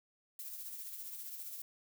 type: noise with tremolo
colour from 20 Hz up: violet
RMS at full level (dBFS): -44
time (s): 0.39-1.62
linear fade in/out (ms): 2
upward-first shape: sine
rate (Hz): 15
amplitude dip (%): 40
effects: none